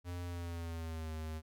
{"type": "tone with pitch glide", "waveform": "square", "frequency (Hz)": [88.1, 78.94], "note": ["F2", "D#2"], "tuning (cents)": [16, 26], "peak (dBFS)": -40, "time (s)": [0.04, 1.42], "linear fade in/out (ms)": 50, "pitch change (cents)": -190, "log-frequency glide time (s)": [0.24, 1.12], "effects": []}